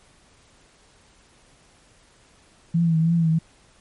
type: tone with vibrato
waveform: sine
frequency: 164.81 Hz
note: E3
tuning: in tune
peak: -16 dBFS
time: 2.74-3.39 s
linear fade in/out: 10 ms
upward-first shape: triangle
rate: 3.1 Hz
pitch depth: 62 cents each way
effects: pink hiss -56 dBFS RMS until 3.8 s + MP3 48 kbps